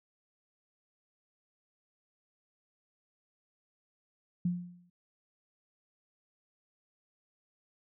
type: tone with exponential decay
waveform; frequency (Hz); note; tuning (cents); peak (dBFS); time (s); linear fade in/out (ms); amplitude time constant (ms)
sine; 176.5; F3; +19; -25; 4.45-4.9; 5; 96
effects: none